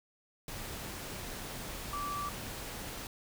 sine tone in noise, 1162 Hz, D6, 19 cents flat, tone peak -35 dBFS, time 1.93-2.29 s, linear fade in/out 2 ms, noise pink, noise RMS -42 dBFS, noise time 0.48-3.07 s, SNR +4 dB, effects none

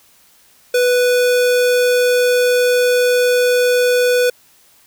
square tone, 493.9 Hz, B4, in tune, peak -12 dBFS, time 0.74-4.3 s, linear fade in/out 5 ms, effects white hiss -51 dBFS RMS until 4.86 s

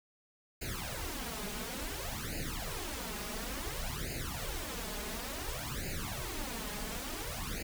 pink noise with flanger, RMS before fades -39 dBFS, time 0.61-7.63 s, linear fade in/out 10 ms, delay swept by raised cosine 0.43 to 4.83 ms, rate 0.57 Hz, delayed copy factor +1, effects none

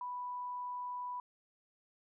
sine tone, 987.8 Hz, B5, in tune, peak -38 dBFS, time 0.01-1.2 s, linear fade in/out 2 ms, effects none

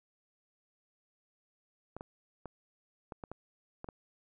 clicks, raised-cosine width 1 ms, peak -28 dBFS, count 8, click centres 1.966 / 2.009 / 2.457 / 3.122 / 3.238 / 3.316 / 3.844 / 3.888 s, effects none

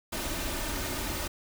pink noise with comb filter, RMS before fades -33 dBFS, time 0.12-1.28 s, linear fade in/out 10 ms, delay 3.3 ms, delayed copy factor +0.5, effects none

